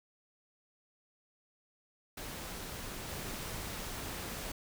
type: noise with level steps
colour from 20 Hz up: pink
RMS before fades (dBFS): -43 / -41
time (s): 2.17-4.52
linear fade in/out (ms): 5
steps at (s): 3.08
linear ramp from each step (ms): 10
effects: none